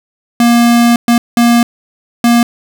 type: tone bursts at uneven times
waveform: square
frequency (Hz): 236.6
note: A#3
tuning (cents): +26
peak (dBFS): -6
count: 4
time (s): 0.4-0.96 / 1.08-1.18 / 1.37-1.63 / 2.24-2.43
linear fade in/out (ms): 2
effects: none

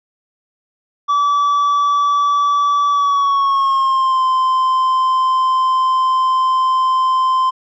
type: tone with pitch glide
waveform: triangle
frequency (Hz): 1152 to 1038.2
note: D6 to C6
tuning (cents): -34 to -14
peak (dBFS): -10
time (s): 1.08-7.51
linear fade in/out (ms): 20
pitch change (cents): -180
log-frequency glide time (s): 2.9-4.24
effects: resampled to 16000 Hz

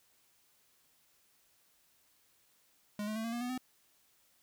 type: tone with pitch steps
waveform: square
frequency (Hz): 207.7 / 214.9 / 222.4 / 230.1 / 238 / 246.3 / 254.8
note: G#3 / A3 / A3 / A#3 / A#3 / B3 / C4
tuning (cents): 0 / -41 / +19 / -22 / +36 / -5 / -46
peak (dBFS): -36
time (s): 2.99-3.578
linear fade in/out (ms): 2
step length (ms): 84
effects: white hiss -70 dBFS RMS until 4.42 s

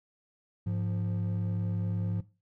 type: tone pair together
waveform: triangle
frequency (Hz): 103.83 / 174.85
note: G#2 / F3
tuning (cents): 0 / +2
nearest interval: major sixth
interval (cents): 902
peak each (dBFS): -27 / -30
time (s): 0.66-2.21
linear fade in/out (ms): 10
effects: noise-tail reverb RT60 0.3 s tail -19 dB re dry + tanh soft clip ceiling -23 dBFS

